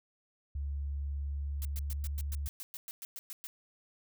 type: tone with pitch glide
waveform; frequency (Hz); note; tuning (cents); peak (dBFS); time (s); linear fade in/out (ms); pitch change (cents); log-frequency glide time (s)
sine; 70.7 to 71.69; C#2 to D2; +35 to -41; -33; 0.55-2.48; 5; +24; 1.2-2.05
type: noise bursts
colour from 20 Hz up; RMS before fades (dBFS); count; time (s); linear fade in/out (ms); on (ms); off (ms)
blue; -43; 14; 1.62-3.47; 0; 30; 110
effects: none